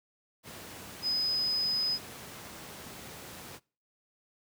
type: tone in noise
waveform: sine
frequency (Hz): 5030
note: D#8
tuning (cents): +18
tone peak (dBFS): -27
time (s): 1.02-1.99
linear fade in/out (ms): 50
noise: pink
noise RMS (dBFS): -45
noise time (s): 0.43-3.6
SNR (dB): +15
effects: noise-tail reverb RT60 0.4 s tail -25 dB re dry + high-pass 100 Hz 12 dB/octave